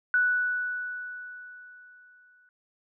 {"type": "tone with exponential decay", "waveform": "sine", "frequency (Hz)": 1480, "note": "F#6", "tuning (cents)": 0, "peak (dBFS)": -19, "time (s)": [0.14, 2.49], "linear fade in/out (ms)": 1, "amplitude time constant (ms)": 510, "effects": []}